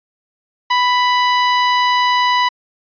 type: tone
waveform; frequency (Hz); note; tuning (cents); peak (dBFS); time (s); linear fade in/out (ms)
sawtooth; 990; B5; +4; -8; 0.7-2.49; 10
effects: resampled to 11025 Hz